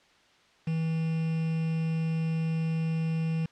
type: tone with quantisation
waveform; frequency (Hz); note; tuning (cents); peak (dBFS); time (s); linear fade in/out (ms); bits
triangle; 161.7; E3; -33; -24; 0.67-3.46; 5; 7
effects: white hiss -61 dBFS RMS until 3.51 s + low-pass 4000 Hz 12 dB/octave